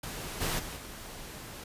pink noise with level steps, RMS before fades -39 / -31 / -40 / -44 dBFS, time 0.03-1.64 s, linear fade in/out 5 ms, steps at 0.4 / 0.58 / 0.75 s, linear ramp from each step 20 ms, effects resampled to 32000 Hz

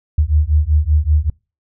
sine beating tone pair, 73.42 / 78.62 Hz, D2 / D#2, 0 / +19 cents, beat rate 5.2 Hz, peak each -14 dBFS, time 0.18-1.3 s, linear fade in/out 5 ms, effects noise-tail reverb RT60 0.3 s tail -26 dB re dry

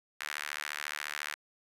sawtooth tone with high-pass filter, 74.2 Hz, D2, 18 cents sharp, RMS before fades -39 dBFS, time 0.2-1.35 s, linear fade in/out 10 ms, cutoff 1700 Hz, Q 2, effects resampled to 32000 Hz

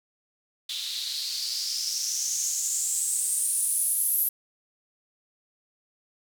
blue noise with band-pass filter sweep, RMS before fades -28 dBFS, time 0.69-4.29 s, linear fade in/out 5 ms, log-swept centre 3600 to 12000 Hz, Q 5.7, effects none

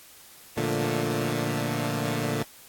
15% pulse chord, Bb major seventh, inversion none, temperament equal, 116.54 / 146.83 / 174.61 / 220 Hz, Bb2 / D3 / F3 / A3, 0 / 0 / 0 / 0 cents, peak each -23 / -23 / -28 / -28 dBFS, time 0.57-2.43 s, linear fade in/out 5 ms, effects white hiss -50 dBFS RMS until 2.68 s + AAC 64 kbps

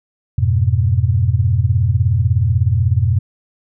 sine chord, F diminished, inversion none, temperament equal, 87.31 / 103.83 / 123.47 Hz, F2 / Ab2 / Cb3, 0 / 0 / 0 cents, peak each -16 dBFS, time 0.38-3.19 s, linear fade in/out 5 ms, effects none

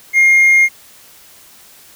triangle tone, 2129 Hz, C7, 30 cents sharp, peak -4 dBFS, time 0.13-0.69 s, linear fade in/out 50 ms, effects tanh soft clip ceiling 0 dBFS + white hiss -43 dBFS RMS until 1.95 s

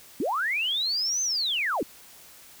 sine linear two-way sweep, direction up then down, 216.5 to 6272 to 216.5 Hz, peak -24 dBFS, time 0.2-1.83 s, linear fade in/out 2 ms, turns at 1.22 s, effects white hiss -50 dBFS RMS until 2.6 s

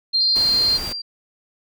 sine tone, 4186 Hz, C8, in tune, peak -15 dBFS, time 0.13-0.78 s, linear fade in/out 20 ms
sine tone with tremolo, 4727 Hz, D8, 10 cents sharp, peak -25 dBFS, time 0.2-1.02 s, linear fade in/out 10 ms, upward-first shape triangle, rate 11 Hz, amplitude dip 25%
pink noise, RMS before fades -32 dBFS, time 0.35-0.93 s, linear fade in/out 10 ms
effects none

